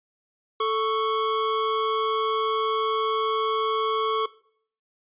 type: tone pair together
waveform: square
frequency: 440 / 1108.7 Hz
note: A4 / C#6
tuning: 0 / 0 cents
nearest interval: octave + major third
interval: 1600 cents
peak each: -26 / -25 dBFS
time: 0.6-4.26 s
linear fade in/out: 5 ms
effects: noise-tail reverb RT60 0.6 s tail -20 dB re dry + resampled to 8000 Hz